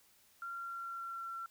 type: tone with pitch glide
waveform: sine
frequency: 1379 to 1355.3 Hz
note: F6 to E6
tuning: -22 to +48 cents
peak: -40 dBFS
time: 0.42-1.46 s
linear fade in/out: 2 ms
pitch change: -30 cents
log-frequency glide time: 0.52-1.34 s
effects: white hiss -67 dBFS RMS until 1.5 s